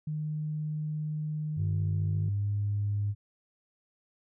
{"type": "tone", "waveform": "sine", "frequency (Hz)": 152.9, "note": "D#3", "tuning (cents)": -30, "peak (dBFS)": -30, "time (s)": [0.07, 2.29], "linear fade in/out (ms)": 5}
{"type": "tone with pitch glide", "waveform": "sine", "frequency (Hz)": [98, 102.52], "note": ["G2", "G#2"], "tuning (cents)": [0, -22], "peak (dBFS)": -26, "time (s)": [1.56, 3.15], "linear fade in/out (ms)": 50, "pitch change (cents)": 78, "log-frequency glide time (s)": [1.99, 2.5]}
{"effects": ["tanh soft clip ceiling -21 dBFS"]}